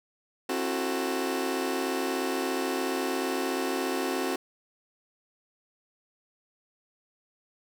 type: chord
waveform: sawtooth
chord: F# half-diminished seventh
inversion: second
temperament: just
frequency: 266.4 / 333 / 370 / 444 Hz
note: C4 / E4 / F#4 / A4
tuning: +31 / +18 / 0 / +16 cents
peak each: -28 / -32 / -27 / -32 dBFS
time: 0.49-4.36 s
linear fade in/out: 5 ms
effects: none